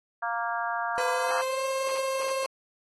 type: harmonic tone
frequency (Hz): 233.1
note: A#3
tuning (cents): 0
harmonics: 3 / 4 / 5 / 6 / 7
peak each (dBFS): -32 / -33 / -34 / -35 / -35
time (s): 0.22-1.42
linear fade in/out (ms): 10
type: tone with pitch glide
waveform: 30% pulse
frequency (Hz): 504 to 532.1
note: B4 to C5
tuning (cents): +35 to +29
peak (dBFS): -25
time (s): 0.98-2.46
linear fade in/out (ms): 0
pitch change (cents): +94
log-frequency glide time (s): 1.09-1.64
effects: AAC 32 kbps